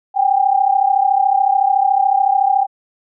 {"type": "tone pair together", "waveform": "sine", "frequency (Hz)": [770, 803.8], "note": ["G5", "G5"], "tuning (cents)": [-31, 43], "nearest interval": "minor second", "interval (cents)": 74, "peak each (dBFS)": -14, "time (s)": [0.14, 2.67], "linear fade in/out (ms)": 50, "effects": []}